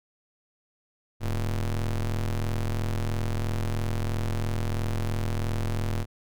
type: ring-modulated tone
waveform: square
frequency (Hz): 60.8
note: B1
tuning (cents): -26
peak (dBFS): -23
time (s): 1.2-6.06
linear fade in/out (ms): 50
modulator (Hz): 39.3
effects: none